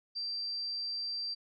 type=tone; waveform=sine; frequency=4699 Hz; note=D8; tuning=in tune; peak=-34 dBFS; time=0.15-1.35 s; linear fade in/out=20 ms; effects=none